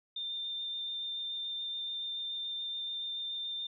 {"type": "tone with vibrato", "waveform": "sine", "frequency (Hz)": 3598, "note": "A7", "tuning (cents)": 38, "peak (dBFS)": -35, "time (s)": [0.16, 3.67], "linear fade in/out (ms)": 5, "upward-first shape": "square", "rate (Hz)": 7, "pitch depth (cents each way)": 8, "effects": []}